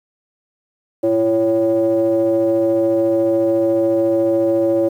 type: ring-modulated tone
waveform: triangle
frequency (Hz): 110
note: A2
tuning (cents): 0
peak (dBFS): -8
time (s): 1.03-4.89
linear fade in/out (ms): 10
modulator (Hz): 447
effects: 8-bit